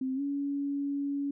sine tone with pitch glide, 261.6 to 282 Hz, C4 to C#4, 0 to +30 cents, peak -29 dBFS, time 0.01-1.31 s, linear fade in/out 5 ms, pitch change +130 cents, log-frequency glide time 0.15-0.21 s, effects none

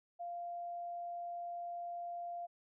sine tone, 695 Hz, F5, 9 cents flat, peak -40 dBFS, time 0.19-2.47 s, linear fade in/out 20 ms, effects none

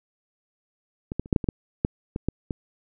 clicks, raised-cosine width 3 ms, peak -17 / -12 / -28 / -6 / -6 / -16 / -8 / -7 / -15 / -10 / -15 dBFS, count 11, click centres 1.119 / 1.196 / 1.259 / 1.328 / 1.362 / 1.442 / 1.488 / 1.849 / 2.161 / 2.286 / 2.508 s, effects none

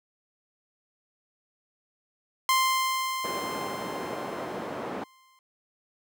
sawtooth tone with exponential decay, 1046.5 Hz, C6, in tune, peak -16 dBFS, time 2.49-5.39 s, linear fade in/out 1 ms, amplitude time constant 630 ms
white band-pass noise, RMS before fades -35 dBFS, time 3.24-5.04 s, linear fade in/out 5 ms, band 190 to 760 Hz, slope 12 dB/octave
effects none

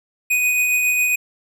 square tone with tremolo, 2489 Hz, D#7, in tune, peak -15 dBFS, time 0.3-1.16 s, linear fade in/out 10 ms, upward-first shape triangle, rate 7.3 Hz, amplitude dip 30%, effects none

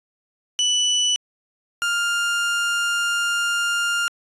30% pulse tone pair in turn, 2972 / 1402.6 Hz, F#7 / F6, +7 / +7 cents, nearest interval octave + minor second, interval 1300 cents, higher first, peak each -14 / -17 dBFS, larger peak first, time 0.59-1.16 / 1.82-4.08 s, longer second, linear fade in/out 0 ms, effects resampled to 24000 Hz

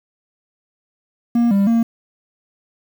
triangle tone with pitch steps, 236.2 / 198.6 / 230.5 Hz, A#3 / G3 / A#3, +23 / +23 / -19 cents, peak -10 dBFS, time 1.35-1.83 s, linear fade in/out 5 ms, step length 160 ms, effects 7-bit

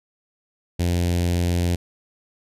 sawtooth tone with notch filter, 87.31 Hz, F2, in tune, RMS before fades -21 dBFS, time 0.79-1.76 s, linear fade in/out 10 ms, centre 1200 Hz, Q 0.73, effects resampled to 32000 Hz

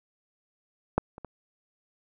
clicks, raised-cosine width 1 ms, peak -8 / -28 / -24 dBFS, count 3, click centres 0.98 / 1.181 / 1.247 s, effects none

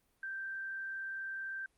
sine tone with frequency modulation, 1568 Hz, G6, in tune, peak -38 dBFS, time 0.23-1.66 s, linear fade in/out 2 ms, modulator 40.4 Hz, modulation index 0.37, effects pink hiss -75 dBFS RMS until 1.77 s + Opus 32 kbps

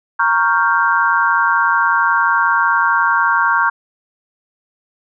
sine chord, G half-diminished seventh, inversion first, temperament equal, 932.3 / 1108.7 / 1396.9 / 1568 Hz, Bb5 / Db6 / F6 / G6, 0 / 0 / 0 / 0 cents, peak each -17 dBFS, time 0.19-3.7 s, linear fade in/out 10 ms, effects none

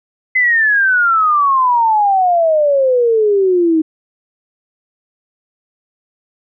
sine exponential sweep, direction down, 2054 to 311.1 Hz, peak -9 dBFS, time 0.35-3.82 s, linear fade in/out 10 ms, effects none

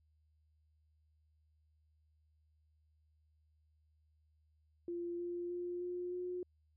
sine tone with pitch steps, 345.8 / 349.2 / 352.7 / 356.1 / 359.7 Hz, F4 / F4 / F4 / F4 / F#4, -17 / 0 / +17 / +34 / -49 cents, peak -38 dBFS, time 4.88-6.43 s, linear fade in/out 2 ms, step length 310 ms, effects added 77 Hz sine -70 dBFS peak until 6.76 s

